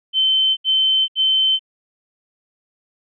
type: tone bursts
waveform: sine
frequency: 3081 Hz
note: G7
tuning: 31 cents flat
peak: -13 dBFS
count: 3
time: 0.13-1.594 s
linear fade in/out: 50 ms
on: 440 ms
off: 72 ms
effects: none